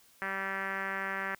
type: tone with low-pass filter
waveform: 5% pulse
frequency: 193.7 Hz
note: G3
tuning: 20 cents flat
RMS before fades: -35 dBFS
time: 0.22-1.35 s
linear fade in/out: 0 ms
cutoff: 1800 Hz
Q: 3.3
effects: white hiss -62 dBFS RMS until 1.39 s